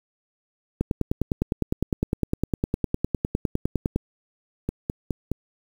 two click trains, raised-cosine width 3 ms, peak -12 / -9 dBFS, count 4 / 32, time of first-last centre 4.69-5.316 / 0.81-3.96 s, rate 4.79 / 9.84 Hz, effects 7-bit

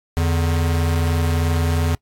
square tone pair together, 83.63 / 146.83 Hz, E2 / D3, +26 / 0 cents, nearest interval minor seventh, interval 974 cents, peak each -18 / -25 dBFS, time 0.17-1.95 s, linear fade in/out 0 ms, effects noise-tail reverb RT60 0.1 s tail -23 dB re dry + AAC 64 kbps

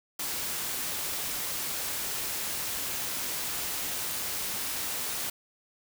white noise, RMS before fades -33 dBFS, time 0.19-5.3 s, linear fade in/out 5 ms, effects none

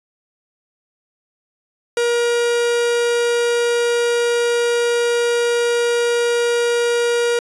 45% pulse tone, 475.2 Hz, A#4, 33 cents sharp, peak -15 dBFS, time 1.97-7.39 s, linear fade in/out 2 ms, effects resampled to 24000 Hz

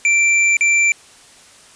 square tone with dropouts, 2349 Hz, D7, in tune, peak -12 dBFS, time 0.05-0.92 s, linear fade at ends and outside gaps 1 ms, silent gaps 0.569-0.609 s, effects white hiss -45 dBFS RMS until 1.75 s + resampled to 22050 Hz

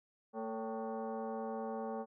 sine tone with frequency modulation, 110 Hz, A2, in tune, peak -37 dBFS, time 0.33-2.06 s, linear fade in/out 50 ms, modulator 335 Hz, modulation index 2.4, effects none

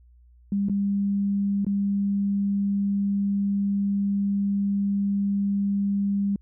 sine tone with dropouts, 200 Hz, G3, 35 cents sharp, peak -21 dBFS, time 0.52-6.36 s, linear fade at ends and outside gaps 2 ms, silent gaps 0.686-0.696 / 1.647-1.666 s, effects added 60 Hz sine -51 dBFS peak until 6.41 s

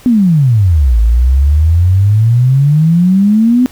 sine exponential two-way sweep, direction down then up, 256.4 to 54 to 256.4 Hz, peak -5 dBFS, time 0.06-3.66 s, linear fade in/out 0 ms, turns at 0.99 s, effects pink hiss -39 dBFS RMS until 3.71 s

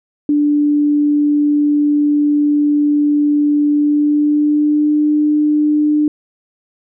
sine tone with pitch glide, 293.7 to 299.7 Hz, D4 to D4, 0 to +35 cents, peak -10 dBFS, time 0.29-6.08 s, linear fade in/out 2 ms, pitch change +35 cents, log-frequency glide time 3.7-5 s, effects none

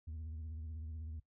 sine tone with vibrato, 79.2 Hz, D#2, 31 cents sharp, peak -39 dBFS, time 0.07-1.2 s, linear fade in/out 10 ms, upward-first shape triangle, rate 16 Hz, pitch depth 100 cents each way, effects noise-tail reverb RT60 0.1 s tail -19 dB re dry + tanh soft clip ceiling -41 dBFS

